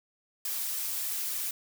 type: noise with flanger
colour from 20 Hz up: blue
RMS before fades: -33 dBFS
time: 0.45-1.51 s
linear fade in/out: 2 ms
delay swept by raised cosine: 1.6 to 4.4 ms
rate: 3.3 Hz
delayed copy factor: +0.6
effects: none